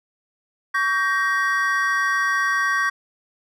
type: chord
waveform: triangle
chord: G diminished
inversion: second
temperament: just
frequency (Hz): 1128.9 / 1568 / 1881.6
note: Db6 / G6 / Bb6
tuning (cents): +31 / 0 / +16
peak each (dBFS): -21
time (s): 0.74-2.9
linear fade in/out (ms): 10
effects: none